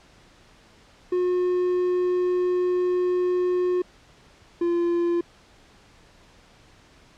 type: tone pair in turn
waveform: triangle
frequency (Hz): 360.6 / 344.5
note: F#4 / F4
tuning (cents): -45 / -24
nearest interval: minor second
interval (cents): 79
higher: first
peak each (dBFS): -18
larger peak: neither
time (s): 1.12-3.82 / 4.61-5.21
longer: first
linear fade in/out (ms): 5
effects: pink hiss -54 dBFS RMS until 7.17 s + low-pass 6000 Hz 12 dB/octave